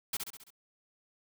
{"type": "noise with echo", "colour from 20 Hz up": "white", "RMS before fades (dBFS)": -33, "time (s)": [0.13, 0.17], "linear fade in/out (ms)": 5, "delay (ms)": 67, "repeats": 5, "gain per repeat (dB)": -5, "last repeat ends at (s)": 0.505, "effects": []}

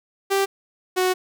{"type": "tone pair in turn", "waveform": "sawtooth", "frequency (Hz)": [392, 368.9], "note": ["G4", "F#4"], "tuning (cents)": [0, -5], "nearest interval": "minor second", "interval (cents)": 105, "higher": "first", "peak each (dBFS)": -14, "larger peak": "neither", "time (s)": [[0.3, 0.46], [0.96, 1.14]], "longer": "second", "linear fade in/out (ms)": 20, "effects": []}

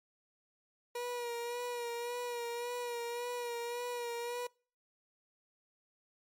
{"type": "tone with vibrato", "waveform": "30% pulse", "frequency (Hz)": 479.6, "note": "A#4", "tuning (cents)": 49, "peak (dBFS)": -34, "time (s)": [0.95, 4.47], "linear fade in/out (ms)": 5, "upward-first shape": "sine", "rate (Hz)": 1.8, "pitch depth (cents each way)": 33, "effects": ["noise-tail reverb RT60 0.4 s tail -25 dB re dry", "MP3 64 kbps"]}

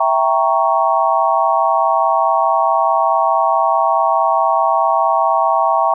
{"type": "chord", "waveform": "sine", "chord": "E diminished seventh", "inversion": "none", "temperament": "equal", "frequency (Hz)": [659.3, 784, 932.3, 1108.7], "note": ["E5", "G5", "Bb5", "Db6"], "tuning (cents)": [0, 0, 0, 0], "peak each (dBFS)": -17, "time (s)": [0, 5.94], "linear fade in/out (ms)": 5, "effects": []}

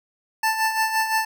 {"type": "tone with tremolo", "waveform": "25% pulse", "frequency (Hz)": 883, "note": "A5", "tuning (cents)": 6, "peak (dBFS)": -14, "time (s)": [0.43, 1.25], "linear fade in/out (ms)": 5, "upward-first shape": "sine", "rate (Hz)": 5.8, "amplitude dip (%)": 60, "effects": []}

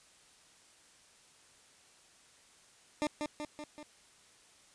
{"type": "tone with echo", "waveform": "20% pulse", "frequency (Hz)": 299.5, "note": "D4", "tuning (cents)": 34, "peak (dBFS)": -25, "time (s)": [3.02, 3.07], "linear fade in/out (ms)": 0, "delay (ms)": 190, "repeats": 4, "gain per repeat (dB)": -4, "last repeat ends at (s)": 3.83, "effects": ["white hiss -62 dBFS RMS until 4.74 s", "resampled to 22050 Hz"]}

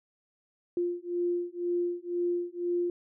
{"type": "beating tone pair", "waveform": "sine", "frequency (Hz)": [349.2, 351.2], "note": ["F4", "F4"], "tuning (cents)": [0, 10], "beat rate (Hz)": 2, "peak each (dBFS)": -31, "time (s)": [0.77, 2.9], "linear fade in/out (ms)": 2, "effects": []}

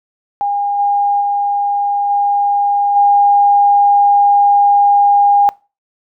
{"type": "tone with level steps", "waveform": "sine", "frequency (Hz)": 811, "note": "G#5", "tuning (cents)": -41, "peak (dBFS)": [-13, -10, -12, -10, -6], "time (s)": [0.41, 5.49], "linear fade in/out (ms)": 0, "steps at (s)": [0.78, 1.2, 2.09, 2.95], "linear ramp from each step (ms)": 20, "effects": ["noise-tail reverb RT60 0.3 s tail -23 dB re dry"]}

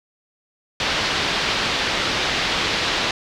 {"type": "low-pass noise", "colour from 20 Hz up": "white", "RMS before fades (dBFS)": -22, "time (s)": [0.8, 3.11], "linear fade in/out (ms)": 2, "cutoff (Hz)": 4400, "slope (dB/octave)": 24, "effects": []}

